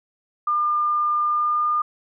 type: tone with pitch glide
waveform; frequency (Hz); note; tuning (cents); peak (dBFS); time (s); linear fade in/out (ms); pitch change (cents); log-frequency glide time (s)
sine; 1203 to 1211.4; D6 to D#6; +41 to -47; -18; 0.47-1.82; 5; +12; 1.25-1.67
effects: none